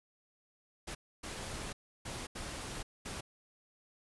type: noise bursts at uneven times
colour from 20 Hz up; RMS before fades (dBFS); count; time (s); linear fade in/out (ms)
pink; -42; 5; 0.87-0.95 / 1.23-1.73 / 2.05-2.27 / 2.35-2.83 / 3.05-3.21; 10
effects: resampled to 24000 Hz